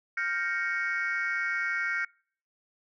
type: chord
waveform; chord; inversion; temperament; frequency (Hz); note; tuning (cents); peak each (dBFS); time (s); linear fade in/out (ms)
sine; G half-diminished seventh; third; equal; 1396.9 / 1568 / 1864.7 / 2217; F6 / G6 / Bb6 / Db7; 0 / 0 / 0 / 0; -32; 0.17-2.05; 5
effects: noise-tail reverb RT60 0.5 s tail -26 dB re dry + tanh soft clip ceiling -21 dBFS